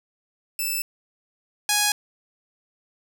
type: tone pair in turn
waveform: 5% pulse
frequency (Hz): 2637 / 830.6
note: E7 / G#5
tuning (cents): 0 / 0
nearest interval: octave + minor sixth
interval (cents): 2000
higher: first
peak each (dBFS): -15 / -7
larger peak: second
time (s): 0.59-0.82 / 1.69-1.92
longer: neither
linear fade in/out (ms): 2
effects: none